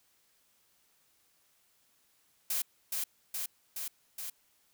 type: noise with echo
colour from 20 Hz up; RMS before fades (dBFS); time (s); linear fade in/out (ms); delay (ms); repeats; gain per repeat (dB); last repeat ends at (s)
blue; -32; 2.5-2.62; 5; 420; 4; -2; 4.3
effects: white hiss -70 dBFS RMS until 4.73 s